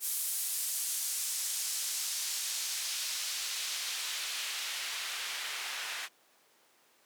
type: noise with band-pass filter sweep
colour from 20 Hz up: white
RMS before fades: -36 dBFS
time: 0-6.09 s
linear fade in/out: 50 ms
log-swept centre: 11000 to 1900 Hz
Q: 0.87
effects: pink hiss -65 dBFS RMS until 7.05 s + high-pass 400 Hz 12 dB/octave